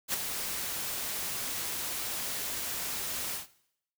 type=noise with ADSR envelope; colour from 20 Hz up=white; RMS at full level=-28 dBFS; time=0.08-3.47 s; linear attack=58 ms; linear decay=11 ms; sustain=-7 dB; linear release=130 ms; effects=noise-tail reverb RT60 0.7 s tail -18 dB re dry